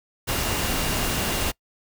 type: tone in noise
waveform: sine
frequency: 2802 Hz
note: F7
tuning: 5 cents sharp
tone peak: -36 dBFS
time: 0.27-1.52 s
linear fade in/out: 20 ms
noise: pink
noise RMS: -25 dBFS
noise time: 0.27-1.52 s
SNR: -14 dB
effects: noise-tail reverb RT60 0.1 s tail -24 dB re dry